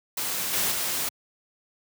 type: noise with level steps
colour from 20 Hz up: white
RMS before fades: -29 / -25 / -28 dBFS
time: 0.17-1.09 s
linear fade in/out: 5 ms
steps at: 0.53 / 0.71 s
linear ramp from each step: 10 ms
effects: high-pass 100 Hz 12 dB/octave